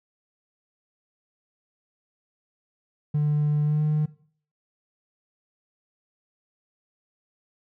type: tone with pitch glide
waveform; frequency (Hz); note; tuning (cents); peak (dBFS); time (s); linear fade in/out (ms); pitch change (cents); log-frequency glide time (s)
triangle; 148.8 to 152.01; D3 to D#3; +23 to -40; -17; 3.14-4.06; 10; +37; 3.64-3.82
effects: noise-tail reverb RT60 0.5 s tail -20 dB re dry + tanh soft clip ceiling -15 dBFS